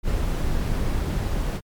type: noise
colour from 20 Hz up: brown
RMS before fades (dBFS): -23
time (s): 0.03-1.61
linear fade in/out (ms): 50
effects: MP3 96 kbps